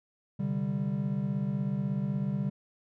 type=chord; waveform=triangle; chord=C suspended second; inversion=none; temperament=just; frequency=130.81 / 147.16 / 196.22 Hz; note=C3 / D3 / G3; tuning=0 / +4 / +2 cents; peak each=-33 / -31 / -29 dBFS; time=0.39-2.5 s; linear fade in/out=10 ms; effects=none